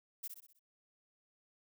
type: noise with echo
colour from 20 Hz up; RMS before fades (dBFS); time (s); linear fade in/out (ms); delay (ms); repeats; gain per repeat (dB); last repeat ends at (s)
violet; -42; 0.23-0.28; 10; 63; 5; -6; 0.595
effects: none